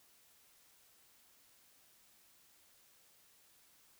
silence, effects white hiss -67 dBFS RMS until 3.99 s

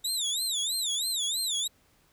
25% pulse tone with vibrato, 3729 Hz, A#7, in tune, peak -23 dBFS, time 0.04-1.68 s, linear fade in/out 10 ms, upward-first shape sine, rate 3.1 Hz, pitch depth 200 cents each way, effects pink hiss -65 dBFS RMS until 2.12 s

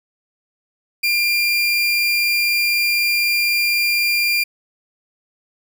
30% pulse tone, 2392 Hz, D7, 31 cents sharp, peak -13 dBFS, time 1.03-4.44 s, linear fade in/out 10 ms, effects none

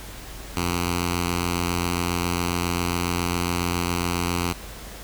5% pulse tone with notch filter, 87.31 Hz, F2, in tune, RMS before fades -25 dBFS, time 0.56-4.53 s, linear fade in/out 10 ms, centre 590 Hz, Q 0.85, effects added 50 Hz sine -40 dBFS peak until 5.03 s + pink hiss -40 dBFS RMS until 5.03 s

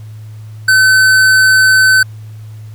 sine tone with hard clipping, 1524 Hz, G6, 49 cents flat, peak -7 dBFS, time 0.68-2.03 s, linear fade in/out 5 ms, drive 14 dB, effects added 108 Hz sine -27 dBFS peak until 2.74 s + pink hiss -48 dBFS RMS until 2.74 s

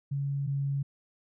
sine tone pair in turn, 140 / 139.35 Hz, C#3 / C#3, +18 / +9 cents, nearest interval unison, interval 9 cents, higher first, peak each -28 / -27 dBFS, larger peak second, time 0.11-0.47 / 0.47-0.83 s, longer neither, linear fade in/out 10 ms, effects none

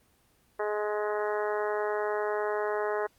harmonic tone, 210 Hz, G#3, 19 cents sharp, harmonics 2 / 3 / 4 / 5 / 6 / 7 / 8 / 9, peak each -30 / -34 / -36 / -38 / -40 / -41 / -42 / -43 dBFS, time 0.59-3.07 s, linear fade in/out 10 ms, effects pink hiss -66 dBFS RMS until 3.18 s + Opus 24 kbps

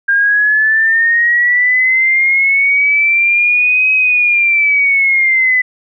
sine linear two-way sweep, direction up then down, 1600 to 2542 to 1995 Hz, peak -8 dBFS, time 0.08-5.62 s, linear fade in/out 10 ms, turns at 3.93 s, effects none

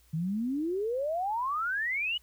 sine exponential sweep, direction up, 152.3 to 3001 Hz, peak -28 dBFS, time 0.13-2.18 s, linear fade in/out 10 ms, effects added 60 Hz sine -61 dBFS peak until 2.22 s + white hiss -65 dBFS RMS until 2.22 s

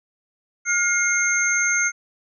sine tone cluster, 1418 / 2140 / 6340 Hz, F6 / C7 / G8, +26 / +38 / +19 cents, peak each -22 dBFS, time 0.65-1.92 s, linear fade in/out 50 ms, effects none

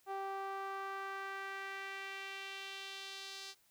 sawtooth tone with band-pass filter sweep, 390 Hz, G4, 9 cents flat, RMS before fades -44 dBFS, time 0.06-3.55 s, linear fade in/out 50 ms, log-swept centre 800 to 4700 Hz, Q 1.8, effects white hiss -71 dBFS RMS until 3.7 s

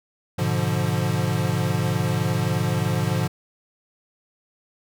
square chord, G# diminished seventh, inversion none, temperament equal, 103.83 / 123.47 / 146.83 / 174.61 Hz, G#2 / B2 / D3 / F3, 0 / 0 / 0 / 0 cents, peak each -27 dBFS, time 0.38-3.28 s, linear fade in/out 10 ms, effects none

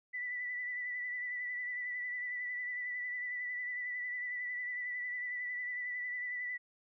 sine tone with vibrato, 1975.5 Hz, B6, in tune, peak -36 dBFS, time 0.13-6.58 s, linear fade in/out 20 ms, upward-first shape sine, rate 11 Hz, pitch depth 26 cents each way, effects none

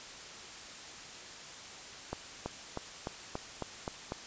accelerating click train, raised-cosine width 1 ms, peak -21 dBFS, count 8, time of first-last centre 2.13-4.121 s, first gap 330 ms, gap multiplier 0.95, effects white hiss -47 dBFS RMS until 4.26 s + resampled to 16000 Hz

